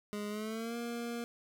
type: tone with pitch glide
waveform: 25% pulse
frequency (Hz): 207.7 to 235.8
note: G#3 to A#3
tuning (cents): 0 to +20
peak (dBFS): -33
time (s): 0.13-1.24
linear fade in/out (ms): 0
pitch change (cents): +220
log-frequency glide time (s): 0.29-0.76
effects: none